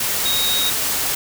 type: tone in noise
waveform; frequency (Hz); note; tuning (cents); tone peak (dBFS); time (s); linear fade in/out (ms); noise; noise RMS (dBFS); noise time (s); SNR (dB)
sine; 3765; A#7; +16; -19; 0.25-0.7; 5; white; -21; 0-1.15; -1
effects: none